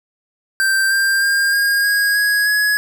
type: tone with pitch steps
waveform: square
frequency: 1568 / 1586.2 / 1604.7 / 1623.3 / 1642.2 / 1661.2 / 1680.5 Hz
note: G6 / G6 / G6 / G#6 / G#6 / G#6 / G#6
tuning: 0 / +20 / +40 / -40 / -20 / 0 / +20 cents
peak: -14 dBFS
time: 0.6-2.77 s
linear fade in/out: 0 ms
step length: 310 ms
effects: 9-bit